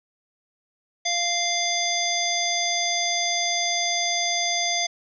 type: harmonic tone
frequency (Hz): 695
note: F5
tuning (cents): -9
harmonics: 1 / 3 / 5 / 7 / 9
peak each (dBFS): -28 / -28 / -28 / -28 / -28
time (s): 1.05-4.87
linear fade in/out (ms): 10
effects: none